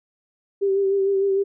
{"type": "tone with vibrato", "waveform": "sine", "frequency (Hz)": 392, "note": "G4", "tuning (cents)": 0, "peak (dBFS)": -17, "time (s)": [0.61, 1.44], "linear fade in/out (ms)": 20, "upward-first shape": "sine", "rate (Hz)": 6.6, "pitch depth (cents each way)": 30, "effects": []}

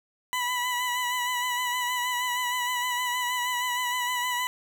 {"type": "tone with vibrato", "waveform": "20% pulse", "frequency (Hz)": 987.8, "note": "B5", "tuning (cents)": 0, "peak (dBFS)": -21, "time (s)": [0.33, 4.47], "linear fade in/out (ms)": 0, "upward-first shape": "sine", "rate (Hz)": 6.4, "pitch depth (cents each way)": 33, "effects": []}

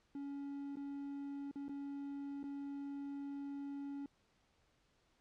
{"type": "tone with dropouts", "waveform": "triangle", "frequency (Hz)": 281, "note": "C#4", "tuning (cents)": 24, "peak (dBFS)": -40, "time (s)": [0.15, 4.06], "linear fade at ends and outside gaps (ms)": 2, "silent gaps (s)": [[0.757, 0.769], [1.513, 1.557], [1.683, 1.693], [2.431, 2.439]], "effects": ["pink hiss -75 dBFS RMS until 5.2 s", "low-pass 6000 Hz 12 dB/octave"]}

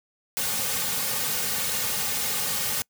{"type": "noise with comb filter", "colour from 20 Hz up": "white", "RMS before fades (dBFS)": -27, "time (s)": [0.37, 2.82], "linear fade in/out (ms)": 0, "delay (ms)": 3, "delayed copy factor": -1, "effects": ["noise-tail reverb RT60 0.1 s tail -26 dB re dry"]}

